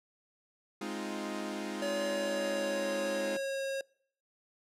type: chord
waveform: sawtooth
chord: F minor seventh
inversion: first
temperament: equal with one note detuned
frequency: 207.7 / 261.6 / 312 / 349.2 Hz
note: Ab3 / C4 / Eb4 / F4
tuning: 0 / 0 / +5 / 0 cents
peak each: -36 / -40 / -37 / -38 dBFS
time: 0.81-3.37 s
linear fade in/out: 5 ms
type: tone with pitch glide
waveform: square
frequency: 568 to 542.7 Hz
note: C#5 to C#5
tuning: +42 to -37 cents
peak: -33 dBFS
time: 1.82-3.81 s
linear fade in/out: 2 ms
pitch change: -79 cents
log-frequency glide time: 2.03-3.62 s
effects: noise-tail reverb RT60 0.6 s tail -25 dB re dry + low-pass 10000 Hz 12 dB/octave